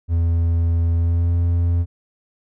triangle tone with pitch glide, 84 to 85.86 Hz, E2 to F2, +33 to -29 cents, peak -13 dBFS, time 0.08-1.86 s, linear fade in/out 50 ms, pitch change +38 cents, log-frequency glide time 0.95-1.35 s, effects none

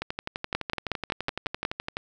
two click trains, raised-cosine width 0.3 ms, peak -14 / -10 dBFS, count 24 / 7, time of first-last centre 0.02-1.969 / 0.55-1.651 s, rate 11.8 / 5.45 Hz, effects none

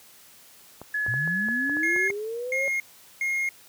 clicks, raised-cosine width 1 ms, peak -25 dBFS, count 9, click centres 0.816 / 1.064 / 1.14 / 1.276 / 1.486 / 1.696 / 1.769 / 1.962 / 2.102 s
sine tone, 1700 Hz, G#6, 40 cents sharp, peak -24 dBFS, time 0.94-2.08 s, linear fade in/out 5 ms
sine linear sweep, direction up, 110 to 557 Hz, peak -29 dBFS, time 1.08-2.68 s, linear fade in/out 0 ms
triangle tone bursts, 2143 Hz, C7, 41 cents sharp, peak -22 dBFS, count 3, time 1.83-3.49 s, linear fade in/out 2 ms, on 280 ms, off 410 ms
effects white hiss -52 dBFS RMS until 3.68 s + high-pass 60 Hz 12 dB/octave

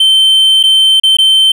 triangle tone with dropouts, 3100 Hz, G7, 20 cents flat, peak -3 dBFS, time 0-1.52 s, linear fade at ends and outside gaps 5 ms, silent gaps 0.63-0.636 / 1-1.034 / 1.17-1.185 s, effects none

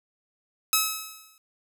5% pulse tone with exponential decay, 1288 Hz, E6, 41 cents flat, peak -6 dBFS, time 0.73-1.38 s, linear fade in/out 1 ms, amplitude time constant 140 ms, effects none

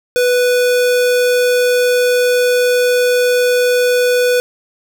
square tone, 493.9 Hz, B4, in tune, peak -11 dBFS, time 0.16-4.4 s, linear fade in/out 0 ms, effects none

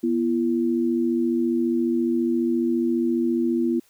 sine tone pair together, 243.5 / 338.1 Hz, B3 / E4, -24 / +44 cents, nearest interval tritone, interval 568 cents, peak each -22 dBFS, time 0.03-3.8 s, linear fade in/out 10 ms, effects white hiss -60 dBFS RMS until 3.89 s

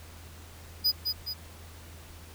square tone with echo, 4957 Hz, D#8, 7 cents flat, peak -22 dBFS, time 0.84-0.92 s, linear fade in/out 20 ms, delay 210 ms, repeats 2, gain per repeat -5 dB, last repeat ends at 1.34 s, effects added 82 Hz sine -47 dBFS peak until 2.34 s + pink hiss -51 dBFS RMS until 2.34 s

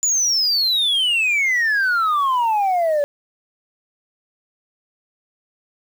sine exponential sweep, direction down, 7060 to 566 Hz, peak -13 dBFS, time 0.03-3.04 s, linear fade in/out 0 ms, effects tanh soft clip ceiling -14 dBFS + 7-bit

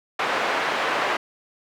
pink band-pass noise, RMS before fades -24 dBFS, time 0.19-1.17 s, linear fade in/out 5 ms, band 600 to 2200 Hz, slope 12 dB/octave, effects none

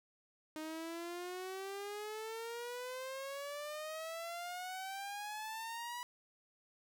sawtooth exponential sweep, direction up, 308.8 to 981 Hz, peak -38 dBFS, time 0.56-6.03 s, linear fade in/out 0 ms, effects none

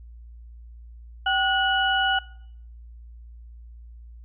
sine tone cluster, 772 / 1456 / 2942 Hz, G5 / F#6 / F#7, -27 / -28 / -11 cents, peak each -24 / -23 / -26 dBFS, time 1.26-2.19 s, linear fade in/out 5 ms, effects noise-tail reverb RT60 0.7 s tail -22 dB re dry + added 58 Hz sine -41 dBFS peak until 4.24 s

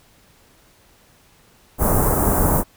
pink band-stop noise, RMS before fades -17 dBFS, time 1.78-2.64 s, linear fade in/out 50 ms, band 1200 to 9600 Hz, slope 24 dB/octave, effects pink hiss -54 dBFS RMS until 2.76 s

